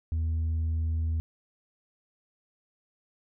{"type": "tone with tanh clipping", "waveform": "triangle", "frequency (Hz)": 80.7, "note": "E2", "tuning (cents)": -36, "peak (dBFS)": -26, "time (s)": [0.12, 1.2], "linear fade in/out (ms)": 0, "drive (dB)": 7, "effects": []}